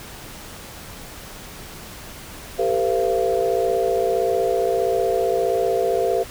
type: tone cluster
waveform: sine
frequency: 392 / 453.6 / 509 / 683 Hz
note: G4 / A#4 / C5 / F5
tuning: 0 / -47 / -48 / -39 cents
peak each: -23 dBFS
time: 2.58-6.24 s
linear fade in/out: 20 ms
effects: pink hiss -38 dBFS RMS until 6.3 s